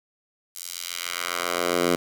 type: tone with high-pass filter sweep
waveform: 10% pulse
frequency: 87.31 Hz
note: F2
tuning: in tune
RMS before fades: -27 dBFS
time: 0.55-1.96 s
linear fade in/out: 10 ms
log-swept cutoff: 7200 to 250 Hz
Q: 0.85
effects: 8-bit